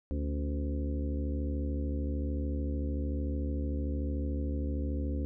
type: harmonic tone with a mistuned harmonic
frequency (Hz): 73.42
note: D2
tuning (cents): 0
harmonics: 1 / 2 / 3 / 4 / 5 / 6 / 7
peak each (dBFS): -31 / -45 / -41 / -38 / -46 / -49 / -45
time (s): 0.11-5.25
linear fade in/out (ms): 0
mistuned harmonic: 4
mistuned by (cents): -74
effects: none